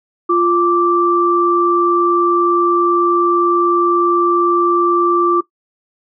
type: tone pair together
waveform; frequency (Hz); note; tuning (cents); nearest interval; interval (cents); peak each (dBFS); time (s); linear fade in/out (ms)
sine; 348.4 / 1171; F4 / D6; -4 / -5; octave + major sixth; 2099; -13; 0.29-5.41; 10
effects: noise-tail reverb RT60 0.1 s tail -17 dB re dry